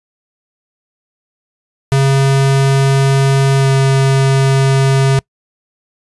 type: tone with pitch glide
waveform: square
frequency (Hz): 136.3 to 135.2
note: C#3 to C#3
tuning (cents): -29 to -43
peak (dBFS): -9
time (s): 1.92-5.19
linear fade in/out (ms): 0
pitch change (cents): -14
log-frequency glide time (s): 3.58-3.67
effects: noise-tail reverb RT60 0.1 s tail -25 dB re dry + resampled to 24000 Hz